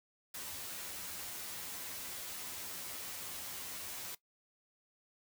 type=noise with comb filter; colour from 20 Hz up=white; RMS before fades=-44 dBFS; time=0.34-4.15 s; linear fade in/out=5 ms; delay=11 ms; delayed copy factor=+0.75; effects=noise-tail reverb RT60 0.1 s tail -18 dB re dry